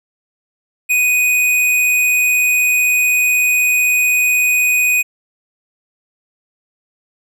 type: tone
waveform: square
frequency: 2489 Hz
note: D#7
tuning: in tune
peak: -12 dBFS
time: 0.89-5.03 s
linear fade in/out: 20 ms
effects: none